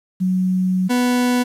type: tone pair in turn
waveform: sine / 40% pulse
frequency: 185 / 246.9 Hz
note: F#3 / B3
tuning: 0 / 0 cents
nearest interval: perfect fourth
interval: 500 cents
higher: second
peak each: -15 / -14 dBFS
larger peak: second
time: 0.2-0.89 / 0.89-1.44 s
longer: first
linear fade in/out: 20 ms
effects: resampled to 32000 Hz + 8-bit